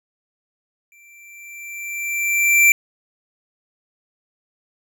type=tone with exponential growth; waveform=square; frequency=2349 Hz; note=D7; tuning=in tune; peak=-9 dBFS; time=0.92-2.72 s; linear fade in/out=1 ms; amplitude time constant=390 ms; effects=none